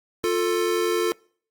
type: tone pair together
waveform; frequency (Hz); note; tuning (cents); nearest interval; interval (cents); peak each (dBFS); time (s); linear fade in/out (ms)
square; 352.6 / 443.4; F4 / A4; +17 / +13; major third; 396; -24; 0.24-1.12; 0
effects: noise-tail reverb RT60 0.5 s tail -25 dB re dry + Opus 48 kbps